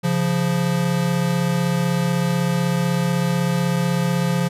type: tone pair together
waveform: square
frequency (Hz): 138.59 / 174.61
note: C#3 / F3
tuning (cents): 0 / 0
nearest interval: major third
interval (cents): 400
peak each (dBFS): -23 / -20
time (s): 0.03-4.49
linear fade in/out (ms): 20
effects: resampled to 32000 Hz